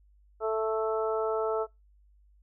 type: harmonic tone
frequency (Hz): 220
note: A3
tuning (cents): 0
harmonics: 2 / 3 / 4 / 5 / 6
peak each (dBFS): -28 / -32 / -37 / -43 / -35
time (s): 0.4-1.67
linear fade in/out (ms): 50
effects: noise-tail reverb RT60 0.2 s tail -24 dB re dry + added 50 Hz sine -58 dBFS peak until 2.42 s